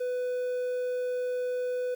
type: tone with quantisation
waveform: triangle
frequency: 498.2 Hz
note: B4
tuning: 15 cents sharp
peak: -26 dBFS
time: 0-1.95 s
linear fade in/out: 10 ms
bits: 9
effects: none